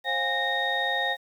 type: tone cluster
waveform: sine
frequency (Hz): 532 / 711 / 816 / 1852 / 3719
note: C5 / F5 / G#5 / A#6 / A#7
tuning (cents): +29 / +31 / -31 / -12 / -5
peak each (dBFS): -33 / -32 / -31 / -27 / -30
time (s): 0.04-1.17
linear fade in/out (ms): 50
effects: tanh soft clip ceiling -13 dBFS + 9-bit